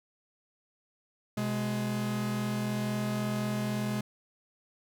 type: tone pair together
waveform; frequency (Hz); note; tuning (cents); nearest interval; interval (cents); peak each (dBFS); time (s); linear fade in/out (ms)
45% pulse; 126.1 / 210; B2 / G#3; +36 / +19; major sixth; 883; -34 / -31; 1.37-4.01; 5
effects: none